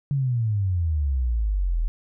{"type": "exponential sweep", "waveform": "sine", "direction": "down", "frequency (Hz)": [144.2, 38.43], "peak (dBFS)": -20, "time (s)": [0.11, 1.88], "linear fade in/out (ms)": 0, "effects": []}